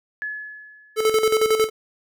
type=tone with exponential decay; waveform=sine; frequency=1707 Hz; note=G#6; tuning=47 cents sharp; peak=-24 dBFS; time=0.22-1.28 s; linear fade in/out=0 ms; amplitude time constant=230 ms
type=tone with tremolo; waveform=square; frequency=437 Hz; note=A4; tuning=12 cents flat; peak=-15 dBFS; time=0.96-1.7 s; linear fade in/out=50 ms; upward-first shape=square; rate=11 Hz; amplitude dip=60%
effects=none